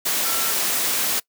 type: tone in noise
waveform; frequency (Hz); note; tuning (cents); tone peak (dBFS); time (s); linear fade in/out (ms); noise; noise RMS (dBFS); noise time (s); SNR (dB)
sine; 1346; E6; +36; -31; 0.24-0.52; 10; white; -22; 0.05-1.2; -12
effects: noise-tail reverb RT60 0.1 s tail -23 dB re dry + high-pass 200 Hz 12 dB/octave